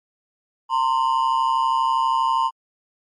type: ring-modulated tone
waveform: triangle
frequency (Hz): 980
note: B5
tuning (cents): -14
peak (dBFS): -12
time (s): 0.69-2.51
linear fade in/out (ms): 50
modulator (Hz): 66.2
effects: MP3 48 kbps